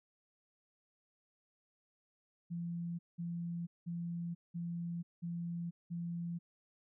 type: tone bursts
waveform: sine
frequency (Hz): 170.9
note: F3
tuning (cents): -37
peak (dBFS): -37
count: 6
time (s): 2.5-6.39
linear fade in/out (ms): 20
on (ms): 490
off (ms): 190
effects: none